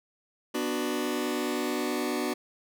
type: chord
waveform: sawtooth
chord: B minor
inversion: none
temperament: just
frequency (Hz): 246.9 / 296.3 / 370.4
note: B3 / D4 / F#4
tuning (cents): 0 / +15 / +2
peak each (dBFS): -28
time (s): 0.54-2.34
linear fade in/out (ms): 10
effects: none